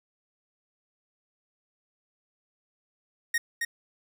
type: tone with echo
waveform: 45% pulse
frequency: 1864.7 Hz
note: A#6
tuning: in tune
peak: -23 dBFS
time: 3.34-3.38 s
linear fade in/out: 5 ms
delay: 270 ms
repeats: 1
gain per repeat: -4 dB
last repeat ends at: 3.65 s
effects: none